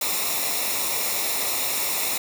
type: noise with comb filter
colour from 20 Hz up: white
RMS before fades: -25 dBFS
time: 0.01-2.18 s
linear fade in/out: 5 ms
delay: 0.64 ms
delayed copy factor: -0.7
effects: none